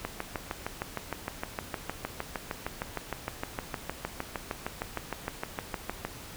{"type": "click train", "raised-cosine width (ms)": 0.5, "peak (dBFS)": -16, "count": 40, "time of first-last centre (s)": [0.05, 6.05], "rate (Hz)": 6.5, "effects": ["pink hiss -45 dBFS RMS until 6.36 s"]}